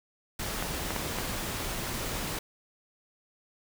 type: noise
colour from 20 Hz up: pink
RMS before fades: -34 dBFS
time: 0.39-2.39 s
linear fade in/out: 5 ms
type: clicks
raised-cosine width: 0.5 ms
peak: -16 dBFS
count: 4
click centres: 0.625 / 0.906 / 0.963 / 1.186 s
effects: none